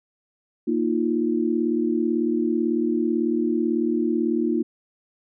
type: chord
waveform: sine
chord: Bb suspended fourth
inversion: none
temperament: equal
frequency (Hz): 233.1 / 311.1 / 349.2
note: Bb3 / Eb4 / F4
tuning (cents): 0 / 0 / 0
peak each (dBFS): -24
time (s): 0.67-4.63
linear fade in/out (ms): 10
effects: none